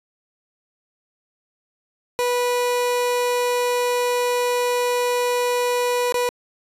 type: tone with dropouts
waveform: 30% pulse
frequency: 490 Hz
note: B4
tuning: 14 cents flat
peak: -16 dBFS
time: 2.19-6.29 s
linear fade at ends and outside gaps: 0 ms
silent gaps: 6.123-6.143 s
effects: resampled to 32000 Hz